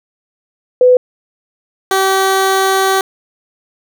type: tone pair in turn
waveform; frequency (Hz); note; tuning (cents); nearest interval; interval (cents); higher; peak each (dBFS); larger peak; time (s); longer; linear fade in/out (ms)
sine / 15% pulse; 501 / 384.4; B4 / G4; +25 / -34; perfect fourth; 459; first; -4; neither; 0.81-0.97 / 1.91-3.01; second; 2
effects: none

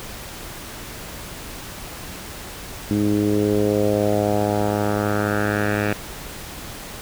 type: tone with low-pass filter sweep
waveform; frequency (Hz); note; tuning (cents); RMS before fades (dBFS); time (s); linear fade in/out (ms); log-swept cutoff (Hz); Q
10% pulse; 103.83; G#2; 0; -20; 2.91-5.93; 0; 280 to 2200; 2.6
effects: pink hiss -35 dBFS RMS until 7.01 s

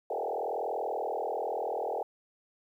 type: tone with frequency modulation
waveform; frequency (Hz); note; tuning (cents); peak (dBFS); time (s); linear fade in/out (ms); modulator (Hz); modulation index
sine; 622.3; D#5; 0; -30; 0.1-2.03; 5; 40.5; 5.3
effects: 11-bit

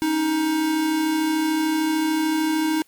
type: tone pair together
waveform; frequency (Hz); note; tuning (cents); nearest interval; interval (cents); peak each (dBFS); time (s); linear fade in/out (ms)
square; 280.8 / 314.2; C#4 / D#4; +22 / +17; major second; 195; -31 / -20; 0.02-2.82; 0
effects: white hiss -59 dBFS RMS until 2.87 s + MP3 96 kbps

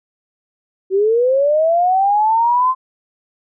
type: linear sweep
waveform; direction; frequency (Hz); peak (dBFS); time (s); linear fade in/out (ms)
sine; up; 371.9 to 1046.5; -11; 0.9-2.75; 50
effects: none

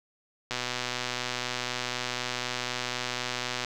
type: click train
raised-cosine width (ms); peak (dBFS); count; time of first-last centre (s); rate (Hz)
0.2; -13; 390; 0.51-3.647; 124
effects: none

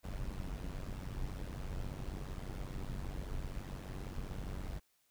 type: noise with amplitude modulation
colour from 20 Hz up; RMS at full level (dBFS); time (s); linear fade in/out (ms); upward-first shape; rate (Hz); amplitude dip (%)
brown; -38; 0.03-4.8; 20; sine; 94.9; 80
effects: white hiss -75 dBFS RMS until 5.1 s

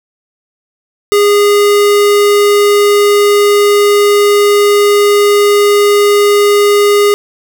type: tone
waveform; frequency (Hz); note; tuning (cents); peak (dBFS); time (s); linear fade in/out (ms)
square; 410; G#4; -22; -6; 1.12-7.14; 0
effects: none

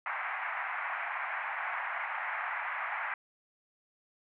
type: band-pass noise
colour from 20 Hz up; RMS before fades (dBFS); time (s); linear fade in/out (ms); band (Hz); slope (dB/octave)
white; -36; 0.06-3.14; 2; 710 to 2200; 48
effects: none

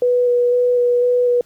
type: tone with vibrato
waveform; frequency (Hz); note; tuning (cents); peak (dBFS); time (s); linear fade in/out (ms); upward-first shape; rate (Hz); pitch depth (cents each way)
sine; 489.4; B4; -16; -12; 0.02-1.41; 2; square; 2; 10
effects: pink hiss -54 dBFS RMS until 1.45 s

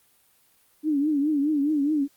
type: tone with vibrato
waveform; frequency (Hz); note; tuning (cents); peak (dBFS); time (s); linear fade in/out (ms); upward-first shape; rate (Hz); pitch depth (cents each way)
sine; 293.9; D4; +1; -20; 0.83-2.08; 50; triangle; 4.8; 130
effects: white hiss -62 dBFS RMS until 2.16 s + Opus 32 kbps

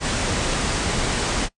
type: low-pass noise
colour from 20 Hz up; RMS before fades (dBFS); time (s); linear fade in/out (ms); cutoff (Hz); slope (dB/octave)
pink; -23; 0-1.49; 50; 9200; 96
effects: noise-tail reverb RT60 0.1 s tail -20 dB re dry

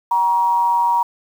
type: tone with amplitude modulation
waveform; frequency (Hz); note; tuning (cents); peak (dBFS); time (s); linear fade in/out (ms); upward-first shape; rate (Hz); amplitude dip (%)
sine; 948; A#5; +29; -11; 0.11-1.03; 5; sine; 178; 50
effects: 7-bit

